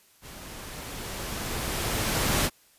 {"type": "noise with level ramp", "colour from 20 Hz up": "pink", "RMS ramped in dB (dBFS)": [-44, -23], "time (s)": [0.21, 2.5], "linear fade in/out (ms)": 50, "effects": ["white hiss -60 dBFS RMS until 2.78 s", "resampled to 32000 Hz"]}